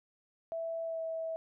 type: tone with pitch glide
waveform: sine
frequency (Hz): 659.3 to 650.6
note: E5 to E5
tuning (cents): 0 to -23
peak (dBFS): -34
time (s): 0.52-1.36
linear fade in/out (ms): 0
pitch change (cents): -23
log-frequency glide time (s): 0.84-1.01
effects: none